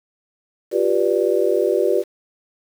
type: chord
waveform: sine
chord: G dominant seventh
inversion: third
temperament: just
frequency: 352.8 / 392 / 490 / 588 Hz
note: F4 / G4 / B4 / D5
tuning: +18 / 0 / -14 / +2 cents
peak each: -21 / -19 / -21 / -22 dBFS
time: 0.71-2.04 s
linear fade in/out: 50 ms
effects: 7-bit